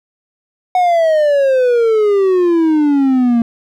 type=exponential sweep; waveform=triangle; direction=down; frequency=740 to 230 Hz; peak=-7 dBFS; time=0.75-3.42 s; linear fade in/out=2 ms; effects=none